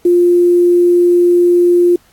sine tone with quantisation, 351 Hz, F4, 9 cents sharp, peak -6 dBFS, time 0.05-1.96 s, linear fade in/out 5 ms, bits 6, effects pink hiss -51 dBFS RMS until 2.12 s + AAC 64 kbps

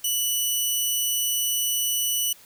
10% pulse tone, 2960 Hz, F#7, in tune, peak -14 dBFS, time 0.04-2.33 s, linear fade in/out 5 ms, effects white hiss -51 dBFS RMS until 2.45 s

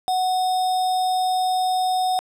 sine tone with sample-and-hold, 740 Hz, F#5, in tune, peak -18 dBFS, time 0.08-2.19 s, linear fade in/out 0 ms, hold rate 4410 Hz, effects low-pass 10000 Hz 12 dB/octave

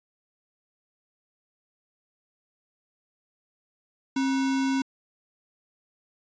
sine tone with sample-and-hold, 267.7 Hz, C4, 40 cents sharp, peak -22 dBFS, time 4.16-4.82 s, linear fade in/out 5 ms, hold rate 1225 Hz, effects resampled to 16000 Hz

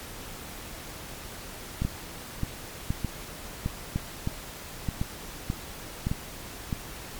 two click trains, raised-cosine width 5 ms, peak -14 / -15 dBFS, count 5 / 9, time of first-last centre 1.85-6.069 / 1.82-6.728 s, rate 0.948 / 1.63 Hz, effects pink hiss -41 dBFS RMS until 7.19 s + MP3 96 kbps

